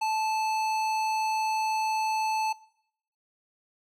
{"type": "tone with tanh clipping", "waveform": "sine", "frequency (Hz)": 874, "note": "A5", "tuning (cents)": -12, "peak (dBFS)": -27, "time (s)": [0.01, 2.53], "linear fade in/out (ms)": 10, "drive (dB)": 17, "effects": ["noise-tail reverb RT60 0.7 s tail -20 dB re dry"]}